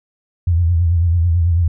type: tone with vibrato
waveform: sine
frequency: 85.2 Hz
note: F2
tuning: 42 cents flat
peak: -11 dBFS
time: 0.47-1.68 s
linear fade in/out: 5 ms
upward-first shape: triangle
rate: 9.1 Hz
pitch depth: 96 cents each way
effects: none